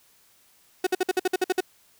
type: tone bursts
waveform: 35% pulse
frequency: 369.3 Hz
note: F#4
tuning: 3 cents flat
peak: -18 dBFS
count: 10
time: 0.84-1.606 s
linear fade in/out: 5 ms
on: 28 ms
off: 54 ms
effects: white hiss -60 dBFS RMS until 1.99 s